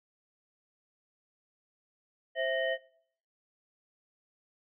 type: tone cluster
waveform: sine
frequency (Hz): 528 / 658 / 1863 / 3031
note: C5 / E5 / A#6 / F#7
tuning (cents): +16 / -3 / -2 / +41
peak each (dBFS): -33 / -31 / -34 / -40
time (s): 2.35-2.78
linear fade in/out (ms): 50
effects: noise-tail reverb RT60 0.6 s tail -21 dB re dry